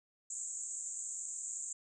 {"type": "band-pass noise", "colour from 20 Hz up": "pink", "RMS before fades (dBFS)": -42, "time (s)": [0.3, 1.73], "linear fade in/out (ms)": 5, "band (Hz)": [6900, 7900], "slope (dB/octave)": 96, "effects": []}